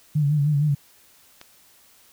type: tone with vibrato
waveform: sine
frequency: 146.83 Hz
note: D3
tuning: in tune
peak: -17 dBFS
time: 0.15-0.75 s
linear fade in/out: 10 ms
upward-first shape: sine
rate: 6.5 Hz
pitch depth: 68 cents each way
type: click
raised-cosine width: 0.2 ms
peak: -23 dBFS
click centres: 1.414 s
effects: white hiss -55 dBFS RMS until 2.12 s